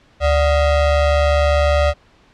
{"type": "ring-modulated tone", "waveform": "square", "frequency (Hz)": 329.6, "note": "E4", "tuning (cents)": 0, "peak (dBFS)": -10, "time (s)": [0.2, 1.94], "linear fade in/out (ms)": 50, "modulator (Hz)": 257, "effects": ["pink hiss -52 dBFS RMS until 2.33 s", "low-pass 4000 Hz 12 dB/octave"]}